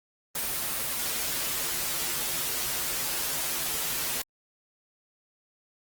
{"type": "noise with comb filter", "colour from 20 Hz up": "white", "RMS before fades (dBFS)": -30, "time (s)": [0.35, 4.22], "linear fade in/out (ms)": 5, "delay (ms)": 10, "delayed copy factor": -0.9, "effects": ["Opus 24 kbps"]}